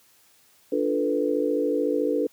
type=chord; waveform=sine; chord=B half-diminished seventh; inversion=first; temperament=equal; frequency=293.7 / 349.2 / 440 / 493.9 Hz; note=D4 / F4 / A4 / B4; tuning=0 / 0 / 0 / 0 cents; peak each=-26 / -31 / -26 / -26 dBFS; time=0.72-2.27 s; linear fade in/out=5 ms; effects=white hiss -59 dBFS RMS until 2.32 s + high-pass 60 Hz 12 dB/octave